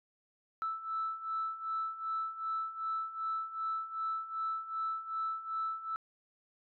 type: beating tone pair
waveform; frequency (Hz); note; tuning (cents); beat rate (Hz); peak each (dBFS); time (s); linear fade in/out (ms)
sine; 1315 / 1317.6; E6 / E6; -5 / -1; 2.6; -39 / -35; 0.62-5.96; 0
effects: tanh soft clip ceiling -27 dBFS